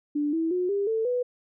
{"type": "tone with pitch steps", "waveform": "sine", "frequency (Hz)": [293.7, 325.9, 361.6, 401.2, 445.2, 493.9], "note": ["D4", "E4", "F#4", "G4", "A4", "B4"], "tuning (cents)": [0, -20, -40, 40, 20, 0], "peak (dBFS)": -23, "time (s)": [0.15, 1.23], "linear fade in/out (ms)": 10, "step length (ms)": 180, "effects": []}